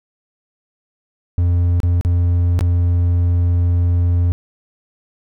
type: tone with dropouts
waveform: triangle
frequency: 87.31 Hz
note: F2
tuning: in tune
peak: -10 dBFS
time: 1.38-4.32 s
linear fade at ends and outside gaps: 0 ms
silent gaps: 1.802-1.832 / 2.011-2.049 / 2.591-2.609 s
effects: none